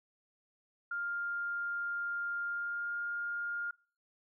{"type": "tone with pitch glide", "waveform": "sine", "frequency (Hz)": [1402, 1411.8], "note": ["F6", "F6"], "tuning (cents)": [6, 18], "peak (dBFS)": -34, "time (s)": [0.91, 3.71], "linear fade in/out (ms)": 5, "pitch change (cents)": 12, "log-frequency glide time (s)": [2.45, 2.95], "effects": ["noise-tail reverb RT60 0.4 s tail -24 dB re dry"]}